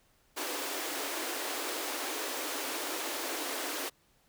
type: high-pass noise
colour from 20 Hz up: pink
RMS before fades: -36 dBFS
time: 0.36-3.9 s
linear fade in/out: 20 ms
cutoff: 270 Hz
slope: 96 dB/octave
effects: pink hiss -68 dBFS RMS until 4.28 s